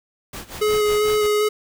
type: noise with tremolo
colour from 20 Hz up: pink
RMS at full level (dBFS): -32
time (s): 0.33-1.27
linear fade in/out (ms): 5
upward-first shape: sine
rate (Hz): 5.5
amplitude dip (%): 85
type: tone with vibrato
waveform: square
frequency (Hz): 421.9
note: G#4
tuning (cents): +27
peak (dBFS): -17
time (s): 0.61-1.49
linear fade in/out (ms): 10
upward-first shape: square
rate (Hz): 2.5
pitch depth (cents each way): 10
effects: none